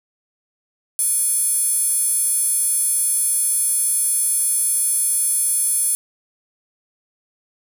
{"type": "tone with high-pass filter", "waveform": "square", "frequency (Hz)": 484.4, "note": "B4", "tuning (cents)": -34, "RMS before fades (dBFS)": -19, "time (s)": [0.99, 5.95], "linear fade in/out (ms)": 0, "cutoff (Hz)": 10000, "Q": 7.2, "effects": []}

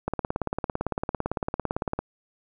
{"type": "click train", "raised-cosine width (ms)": 1, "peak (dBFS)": -12, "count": 35, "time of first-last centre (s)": [0.08, 1.99], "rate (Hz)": 17.8, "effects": []}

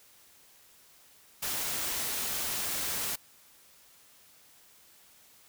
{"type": "noise", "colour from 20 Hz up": "white", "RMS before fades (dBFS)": -33, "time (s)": [1.42, 3.16], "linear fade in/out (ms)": 10, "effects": ["white hiss -59 dBFS RMS until 5.48 s"]}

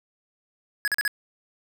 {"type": "tone bursts", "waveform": "square", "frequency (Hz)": 1676, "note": "G#6", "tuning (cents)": 15, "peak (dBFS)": -22, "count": 4, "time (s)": [0.85, 1.078], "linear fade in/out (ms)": 0, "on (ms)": 27, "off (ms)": 40, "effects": []}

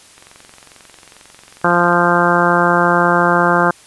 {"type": "click train", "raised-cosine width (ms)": 0.3, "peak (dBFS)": -24, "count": 40, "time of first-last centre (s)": [0.18, 1.929], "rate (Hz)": 22.3}
{"type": "harmonic tone", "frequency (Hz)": 174.2, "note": "F3", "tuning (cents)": -4, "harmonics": [1, 2, 3, 4, 5, 6, 7, 8, 9], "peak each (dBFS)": [-19, -19, -19, -19, -19, -19, -19, -19, -19], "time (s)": [1.64, 3.71], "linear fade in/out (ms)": 5}
{"effects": ["white hiss -44 dBFS RMS until 3.86 s", "resampled to 24000 Hz"]}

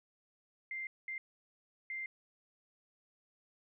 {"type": "tone bursts at uneven times", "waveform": "sine", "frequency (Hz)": 2093, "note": "C7", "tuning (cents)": 0, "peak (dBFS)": -38, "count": 3, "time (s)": [[0.71, 0.87], [1.08, 1.18], [1.9, 2.06]], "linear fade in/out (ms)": 2, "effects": []}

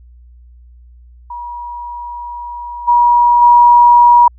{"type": "tone with level steps", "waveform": "sine", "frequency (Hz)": 960, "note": "B5", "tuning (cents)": -49, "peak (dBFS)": [-23, -6, -3], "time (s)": [1.3, 4.28], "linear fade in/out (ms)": 5, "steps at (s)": [2.87, 3.41], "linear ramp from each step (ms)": 20, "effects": ["added 60 Hz sine -38 dBFS peak until 4.38 s"]}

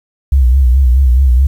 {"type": "tone with vibrato", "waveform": "sine", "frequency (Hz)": 64.4, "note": "C2", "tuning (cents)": -27, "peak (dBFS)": -5, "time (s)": [0.32, 1.47], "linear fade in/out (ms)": 5, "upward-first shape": "sine", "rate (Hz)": 4.7, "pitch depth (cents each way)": 110, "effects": ["7-bit"]}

